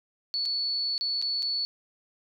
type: tone with dropouts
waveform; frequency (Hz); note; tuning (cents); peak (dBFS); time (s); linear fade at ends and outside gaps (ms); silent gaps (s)
sine; 4435; C#8; 0; -26; 0.34-1.65; 0; 0.454-0.458 / 0.979-1.01 / 1.216-1.224 / 1.423-1.428
effects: none